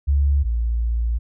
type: tone pair in turn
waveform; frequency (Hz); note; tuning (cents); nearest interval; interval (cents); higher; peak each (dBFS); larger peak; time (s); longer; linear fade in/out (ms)
sine; 70.5 / 57.67; C#2 / A#1; +30 / -18; minor third; 348; first; -14 / -18; first; 0.07-0.44 / 0.44-1.19; second; 20
effects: none